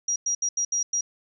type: tone bursts at uneven times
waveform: sine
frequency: 5730 Hz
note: F8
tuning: 44 cents sharp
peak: -22 dBFS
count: 6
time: 0.08-0.16 / 0.26-0.35 / 0.42-0.49 / 0.57-0.65 / 0.72-0.83 / 0.93-1.01 s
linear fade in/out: 5 ms
effects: none